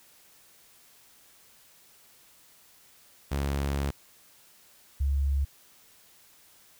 sawtooth / sine tone pair in turn, 70 / 69.4 Hz, C#2 / C#2, +18 / +3 cents, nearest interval unison, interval 15 cents, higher first, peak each -23 dBFS, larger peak neither, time 3.31-3.91 / 5-5.45 s, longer first, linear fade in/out 10 ms, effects white hiss -58 dBFS RMS until 6.79 s

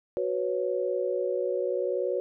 sine chord, F# suspended fourth, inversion none, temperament equal, 370 / 493.9 / 554.4 Hz, F#4 / B4 / C#5, 0 / 0 / 0 cents, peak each -30 dBFS, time 0.17-2.2 s, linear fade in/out 0 ms, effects none

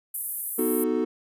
pink high-pass noise, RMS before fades -29 dBFS, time 0.14-0.84 s, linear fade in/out 5 ms, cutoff 10000 Hz, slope 48 dB/octave
triangle chord, B dominant seventh, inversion none, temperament equal, 246.9 / 311.1 / 370 / 440 Hz, B3 / D#4 / F#4 / A4, 0 / 0 / 0 / 0 cents, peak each -26 dBFS, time 0.58-1.05 s, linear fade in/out 10 ms
effects resampled to 32000 Hz

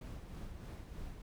brown noise with tremolo, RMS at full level -45 dBFS, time 0.01-1.22 s, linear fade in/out 5 ms, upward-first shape sine, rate 3.2 Hz, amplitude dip 40%, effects none

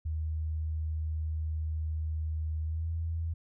sine tone with pitch glide, 78.5 to 82.07 Hz, D#2 to E2, +16 to -7 cents, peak -30 dBFS, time 0.05-3.34 s, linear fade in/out 10 ms, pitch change +77 cents, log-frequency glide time 2.65-2.89 s, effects none

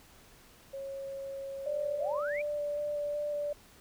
sine tone, 547 Hz, C#5, 23 cents flat, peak -37 dBFS, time 0.73-2.2 s, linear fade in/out 10 ms
sine tone with vibrato, 587.3 Hz, D5, in tune, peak -31 dBFS, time 1.66-3.53 s, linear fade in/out 5 ms, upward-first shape square, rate 2.7 Hz, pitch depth 9 cents each way
sine exponential sweep, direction up, 520 to 2464 Hz, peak -36 dBFS, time 1.95-2.42 s, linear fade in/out 10 ms
effects pink hiss -58 dBFS RMS until 3.8 s

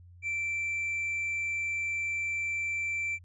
sine tone with tanh clipping, 2341 Hz, D7, 6 cents flat, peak -30 dBFS, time 0.22-3.19 s, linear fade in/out 50 ms, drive 2 dB, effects added 88 Hz sine -50 dBFS peak until 3.24 s + resampled to 22050 Hz

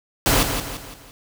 pink noise with echo, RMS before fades -17 dBFS, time 0.26-0.43 s, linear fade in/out 0 ms, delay 170 ms, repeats 4, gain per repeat -7 dB, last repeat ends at 1.11 s, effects none

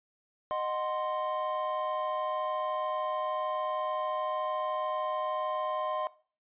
triangle chord, C diminished, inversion first, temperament equal with one note detuned, 618 / 740 / 1046.5 Hz, Eb5 / Gb5 / C6, -12 / 0 / 0 cents, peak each -31 / -36 / -31 dBFS, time 0.51-6.07 s, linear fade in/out 0 ms, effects noise-tail reverb RT60 0.4 s tail -19 dB re dry + resampled to 8000 Hz

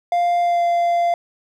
triangle tone with pitch glide, 698.5 to 690.9 Hz, F5 to F5, 0 to -19 cents, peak -13 dBFS, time 0.12-1.14 s, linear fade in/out 2 ms, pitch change -19 cents, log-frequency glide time 0.41-0.63 s, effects none

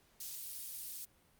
white high-pass noise, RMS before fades -45 dBFS, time 0.2-1.05 s, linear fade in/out 5 ms, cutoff 4600 Hz, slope 12 dB/octave, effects pink hiss -69 dBFS RMS until 1.39 s + Opus 48 kbps

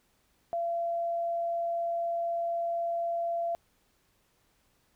sine tone, 681 Hz, F5, 44 cents flat, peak -28 dBFS, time 0.53-3.55 s, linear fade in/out 0 ms, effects pink hiss -70 dBFS RMS until 4.95 s

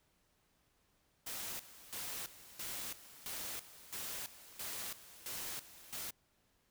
white noise with tremolo, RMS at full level -43 dBFS, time 1.26-6.11 s, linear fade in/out 10 ms, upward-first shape square, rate 1.5 Hz, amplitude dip 80%, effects pink hiss -75 dBFS RMS until 6.7 s

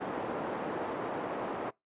pink band-pass noise, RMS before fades -36 dBFS, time 0-1.71 s, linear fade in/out 20 ms, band 320 to 1000 Hz, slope 12 dB/octave, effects noise-tail reverb RT60 0.2 s tail -25 dB re dry + resampled to 8000 Hz

